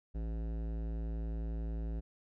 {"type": "tone with hard clipping", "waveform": "sine", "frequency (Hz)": 55.5, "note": "A1", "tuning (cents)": 16, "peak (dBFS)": -37, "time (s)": [0.14, 2.01], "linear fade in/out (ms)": 20, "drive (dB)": 16, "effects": []}